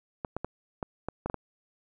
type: clicks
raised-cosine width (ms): 1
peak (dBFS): -18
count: 8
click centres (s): 0.248 / 0.366 / 0.446 / 0.828 / 1.086 / 1.26 / 1.299 / 1.343
effects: none